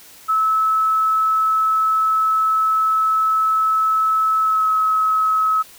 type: tone with pitch glide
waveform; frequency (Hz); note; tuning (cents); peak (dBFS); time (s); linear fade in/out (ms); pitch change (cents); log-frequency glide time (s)
sine; 1300 to 1285.1; E6 to E6; -24 to -44; -14; 0.28-5.63; 20; -20; 4.41-4.69
effects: white hiss -44 dBFS RMS until 5.78 s